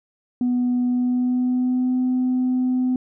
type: tone with pitch glide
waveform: sine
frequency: 246.9 to 253.8 Hz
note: B3 to B3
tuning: 0 to +47 cents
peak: -16 dBFS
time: 0.41-2.96 s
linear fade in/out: 2 ms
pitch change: +47 cents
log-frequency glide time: 0.86-1.96 s
effects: tanh soft clip ceiling -15 dBFS